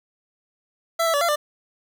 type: tone with pitch steps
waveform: 25% pulse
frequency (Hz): 666 / 658 / 574 / 683 / 594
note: E5 / E5 / D5 / F5 / D5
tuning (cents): +18 / -3 / -40 / -39 / +20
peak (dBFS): -15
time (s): 0.99-1.36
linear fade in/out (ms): 10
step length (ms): 74
effects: 9-bit